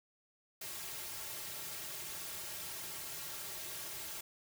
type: noise with comb filter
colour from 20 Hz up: white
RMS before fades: -44 dBFS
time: 0.61-4.21 s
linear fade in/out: 5 ms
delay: 4 ms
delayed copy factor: -0.85
effects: none